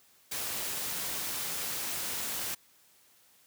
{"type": "noise", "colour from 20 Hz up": "white", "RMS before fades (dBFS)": -35, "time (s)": [0.31, 2.55], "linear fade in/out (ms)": 10, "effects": ["white hiss -63 dBFS RMS until 3.46 s", "high-pass 60 Hz 12 dB/octave"]}